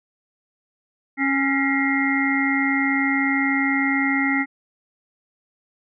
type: harmonic tone with a mistuned harmonic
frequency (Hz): 274.9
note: C#4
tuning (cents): -14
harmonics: 1 / 3 / 5 / 7 / 8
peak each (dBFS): -21 / -29 / -30 / -24 / -24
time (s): 1.17-4.46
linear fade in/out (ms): 50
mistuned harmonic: 8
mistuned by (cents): -71
effects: none

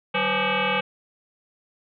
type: tone with frequency modulation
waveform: sine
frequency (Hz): 880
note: A5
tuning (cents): 0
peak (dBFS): -20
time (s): 0.14-0.81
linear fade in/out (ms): 10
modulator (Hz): 344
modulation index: 6.1
effects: none

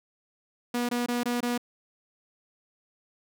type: tone bursts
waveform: sawtooth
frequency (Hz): 242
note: B3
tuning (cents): -35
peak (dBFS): -22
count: 5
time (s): 0.74-1.578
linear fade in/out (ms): 5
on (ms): 150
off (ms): 22
effects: none

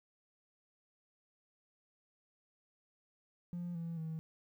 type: tone with pitch steps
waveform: triangle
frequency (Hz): 174.61 / 167.21 / 160.12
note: F3 / E3 / D#3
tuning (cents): 0 / +25 / +50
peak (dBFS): -35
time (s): 3.53-4.19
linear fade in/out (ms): 0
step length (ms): 220
effects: tanh soft clip ceiling -34 dBFS + 12-bit

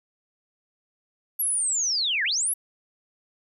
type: linear two-way sweep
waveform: sine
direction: down then up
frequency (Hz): 11580 to 1568 to 11580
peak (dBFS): -22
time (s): 1.39-2.54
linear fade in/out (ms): 10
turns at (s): 2.24
effects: none

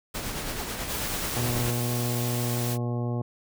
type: noise with tremolo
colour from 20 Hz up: pink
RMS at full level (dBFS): -31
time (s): 0.14-1.71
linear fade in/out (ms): 10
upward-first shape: triangle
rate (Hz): 9.2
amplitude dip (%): 40
type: noise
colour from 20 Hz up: white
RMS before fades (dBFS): -34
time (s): 0.86-2.78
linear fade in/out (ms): 50
type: harmonic tone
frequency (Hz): 120.4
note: B2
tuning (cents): -44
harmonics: 1 / 2 / 3 / 4 / 5 / 6 / 7 / 9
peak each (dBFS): -27 / -33 / -37 / -39 / -41 / -43 / -44 / -46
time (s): 1.36-3.22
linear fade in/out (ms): 5
effects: none

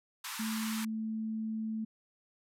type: band-pass noise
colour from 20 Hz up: pink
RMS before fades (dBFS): -41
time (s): 0.24-0.85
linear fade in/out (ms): 5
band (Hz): 880 to 15000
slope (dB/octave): 96
type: tone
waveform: sine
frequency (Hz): 220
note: A3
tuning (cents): 0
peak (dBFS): -33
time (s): 0.39-1.85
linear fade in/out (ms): 10
effects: none

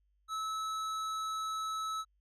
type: tone with hard clipping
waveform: sine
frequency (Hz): 1300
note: E6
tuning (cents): -24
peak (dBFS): -36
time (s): 0.28-2.05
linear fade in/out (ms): 50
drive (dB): 12
effects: added 50 Hz sine -70 dBFS peak until 2.2 s

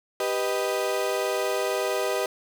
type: chord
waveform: 35% pulse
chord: G augmented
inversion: none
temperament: equal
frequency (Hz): 392 / 493.9 / 622.3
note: G4 / B4 / D#5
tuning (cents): 0 / 0 / 0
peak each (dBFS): -27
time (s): 0.2-2.26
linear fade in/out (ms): 2
effects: none

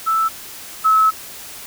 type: tone pair in turn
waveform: sine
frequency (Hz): 1318.5 / 1295.1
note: E6 / E6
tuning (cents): 0 / -31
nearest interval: unison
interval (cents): 31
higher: first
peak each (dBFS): -14 / -10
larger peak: second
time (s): 0.06-0.29 / 0.84-1.11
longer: second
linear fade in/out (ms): 20
effects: white hiss -35 dBFS RMS until 1.66 s

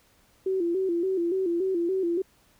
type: tone with vibrato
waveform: sine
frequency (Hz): 360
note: F#4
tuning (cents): -47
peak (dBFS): -23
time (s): 0.46-2.22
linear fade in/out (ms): 5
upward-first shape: square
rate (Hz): 3.5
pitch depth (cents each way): 93
effects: pink hiss -62 dBFS RMS until 2.59 s

